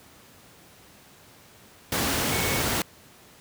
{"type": "tone in noise", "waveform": "sine", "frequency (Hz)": 2217, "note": "C#7", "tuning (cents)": 0, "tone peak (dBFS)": -32, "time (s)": [2.32, 2.61], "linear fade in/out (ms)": 2, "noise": "pink", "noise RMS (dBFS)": -25, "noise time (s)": [1.92, 2.82], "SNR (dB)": -10, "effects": ["pink hiss -52 dBFS RMS until 3.4 s", "high-pass 80 Hz 12 dB/octave"]}